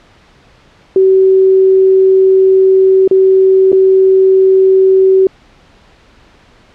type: tone with dropouts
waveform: sine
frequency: 380.7 Hz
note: F#4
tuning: 49 cents sharp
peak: -4 dBFS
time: 0.96-5.27 s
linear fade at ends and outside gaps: 2 ms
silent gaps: 3.077-3.111 / 3.719-3.728 s
effects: pink hiss -45 dBFS RMS until 6.74 s + low-pass 4000 Hz 12 dB/octave